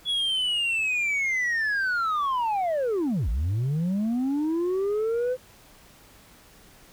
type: linear two-way sweep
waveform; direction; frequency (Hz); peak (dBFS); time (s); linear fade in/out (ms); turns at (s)
sine; down then up; 3397 to 49.33 to 514; -20; 0.05-5.37; 50; 3.29
effects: tanh soft clip ceiling -22 dBFS + pink hiss -53 dBFS RMS until 6.92 s